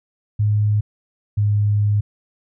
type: tone pair in turn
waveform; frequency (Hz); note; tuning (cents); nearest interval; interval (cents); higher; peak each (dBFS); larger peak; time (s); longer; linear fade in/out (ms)
sine; 105 / 103.73; G#2 / G#2; +19 / -2; unison; 21; first; -14; neither; 0.39-0.81 / 1.37-2.01; second; 10
effects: none